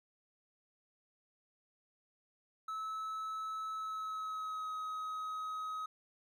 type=tone with pitch glide; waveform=triangle; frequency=1300 to 1267.4 Hz; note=E6 to D#6; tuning=-24 to +32 cents; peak=-36 dBFS; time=2.68-5.86 s; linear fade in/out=5 ms; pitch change=-44 cents; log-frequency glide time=3.74-4.71 s; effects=none